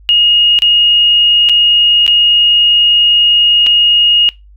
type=tone with dropouts; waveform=sine; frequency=2865 Hz; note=F7; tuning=44 cents sharp; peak=-5 dBFS; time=0.09-4.29 s; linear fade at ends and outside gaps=0 ms; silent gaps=0.589-0.621 / 1.489-1.495 / 2.065-2.078 / 3.664-3.668 s; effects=noise-tail reverb RT60 0.2 s tail -20 dB re dry + added 50 Hz sine -37 dBFS peak until 4.56 s